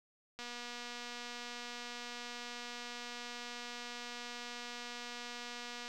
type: click train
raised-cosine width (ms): 0.2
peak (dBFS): -28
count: 1324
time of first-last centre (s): 0.39-5.88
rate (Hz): 241
effects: none